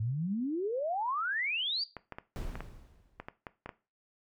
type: exponential sweep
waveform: sine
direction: up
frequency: 103.83 to 4820 Hz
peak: -30 dBFS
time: 0-1.84 s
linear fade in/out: 5 ms
type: clicks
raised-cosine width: 0.5 ms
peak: -25 dBFS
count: 10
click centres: 1.967 / 2.123 / 2.185 / 2.555 / 2.606 / 3.2 / 3.285 / 3.468 / 3.66 / 3.692 s
type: noise with exponential decay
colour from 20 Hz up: brown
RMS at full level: -34 dBFS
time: 2.36-3.28 s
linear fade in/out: 0 ms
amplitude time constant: 200 ms
effects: noise-tail reverb RT60 0.3 s tail -17 dB re dry